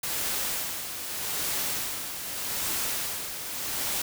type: noise with tremolo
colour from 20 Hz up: white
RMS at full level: -29 dBFS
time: 0.03-4.02 s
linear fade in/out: 5 ms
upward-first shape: sine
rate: 0.82 Hz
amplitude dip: 55%
effects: none